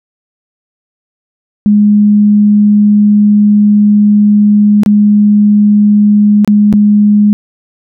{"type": "tone with dropouts", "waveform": "sine", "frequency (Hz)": 207.7, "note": "G#3", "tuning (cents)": 0, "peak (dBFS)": -3, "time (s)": [1.66, 7.33], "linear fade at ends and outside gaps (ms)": 0, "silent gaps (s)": [[4.834, 4.861], [6.447, 6.476], [6.727, 6.737]], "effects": []}